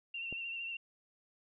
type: tone with vibrato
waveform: sine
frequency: 2739 Hz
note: F7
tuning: 34 cents flat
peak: -38 dBFS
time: 0.14-0.77 s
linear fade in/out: 5 ms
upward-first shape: sine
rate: 13 Hz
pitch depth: 35 cents each way
type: click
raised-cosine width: 2 ms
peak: -32 dBFS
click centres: 0.326 s
effects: none